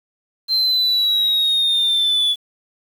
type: exponential sweep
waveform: sine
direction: down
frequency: 4138 to 3423 Hz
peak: -12 dBFS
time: 0.48-2.36 s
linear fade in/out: 50 ms
effects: tanh soft clip ceiling -13 dBFS + 7-bit